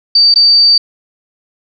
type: tone with dropouts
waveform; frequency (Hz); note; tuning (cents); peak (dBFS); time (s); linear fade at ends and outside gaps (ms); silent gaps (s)
sine; 4620; D8; -29; -4; 0.15-0.78; 5; 0.341-0.358
effects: none